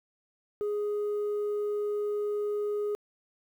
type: tone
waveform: sine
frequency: 415.3 Hz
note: G#4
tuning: in tune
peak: -25 dBFS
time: 0.61-2.95 s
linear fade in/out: 0 ms
effects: tanh soft clip ceiling -27 dBFS + 10-bit